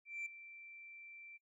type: tone with ADSR envelope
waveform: sine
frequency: 2345 Hz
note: D7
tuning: 3 cents flat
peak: -37 dBFS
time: 0.05-1.38 s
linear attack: 210 ms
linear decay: 6 ms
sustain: -15 dB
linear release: 22 ms
effects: noise-tail reverb RT60 0.1 s tail -24 dB re dry + tanh soft clip ceiling -38 dBFS